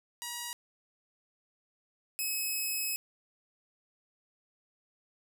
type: tone pair in turn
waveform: 5% pulse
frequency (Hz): 958 / 2564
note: A#5 / E7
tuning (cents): +47 / -49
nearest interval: octave + perfect fourth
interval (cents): 1704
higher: second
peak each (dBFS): -25 / -22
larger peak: second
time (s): 0.22-0.53 / 2.19-2.96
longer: second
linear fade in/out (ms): 0
effects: none